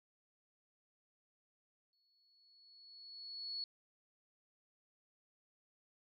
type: tone with exponential growth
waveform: sine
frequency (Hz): 4388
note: C#8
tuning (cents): -18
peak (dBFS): -38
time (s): 1.93-3.64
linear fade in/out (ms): 1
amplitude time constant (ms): 370
effects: none